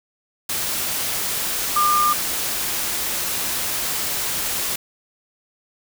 sine tone in noise, 1200 Hz, D6, 37 cents sharp, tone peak -15 dBFS, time 1.76-2.13 s, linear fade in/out 5 ms, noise white, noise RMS -24 dBFS, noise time 0.49-4.76 s, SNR +6 dB, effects none

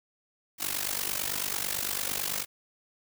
white noise with amplitude modulation, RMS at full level -28 dBFS, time 0.58-2.46 s, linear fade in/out 50 ms, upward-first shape sine, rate 49 Hz, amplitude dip 85%, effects none

